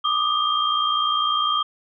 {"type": "tone cluster", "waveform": "sine", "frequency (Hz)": [1179, 1239, 3196], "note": ["D6", "D#6", "G7"], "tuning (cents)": [6, -8, 33], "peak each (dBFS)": -23, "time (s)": [0.04, 1.63], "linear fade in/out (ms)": 10, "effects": []}